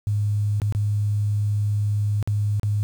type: tone with dropouts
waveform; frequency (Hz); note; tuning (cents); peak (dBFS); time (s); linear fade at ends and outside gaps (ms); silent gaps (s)
sine; 103.7; G#2; -2; -19; 0.07-2.83; 0; 0.6-0.618 / 0.724-0.749 / 2.227-2.275 / 2.597-2.632
effects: 8-bit